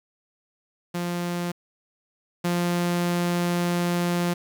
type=tone pair in turn; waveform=sawtooth; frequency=174.61 / 174.61 Hz; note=F3 / F3; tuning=0 / 0 cents; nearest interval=unison; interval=0 cents; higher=neither; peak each=-22 / -18 dBFS; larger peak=second; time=0.94-1.52 / 2.44-4.34 s; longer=second; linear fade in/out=10 ms; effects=9-bit